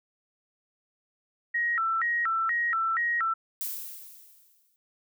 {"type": "tone with vibrato", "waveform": "sine", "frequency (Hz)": 1587, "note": "G6", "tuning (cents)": 21, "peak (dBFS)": -24, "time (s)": [1.54, 3.34], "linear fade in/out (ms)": 10, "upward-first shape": "square", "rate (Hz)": 2.1, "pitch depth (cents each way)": 300}
{"type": "noise with exponential decay", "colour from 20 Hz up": "violet", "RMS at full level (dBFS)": -31, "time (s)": [3.61, 4.76], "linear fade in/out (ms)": 0, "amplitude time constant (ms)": 250}
{"effects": []}